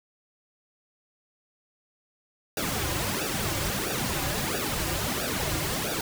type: noise with flanger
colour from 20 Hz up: pink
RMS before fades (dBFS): -29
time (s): 2.57-6.01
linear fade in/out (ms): 2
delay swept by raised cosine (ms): 0.94 to 4.64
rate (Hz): 1.5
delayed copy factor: -0.95
effects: none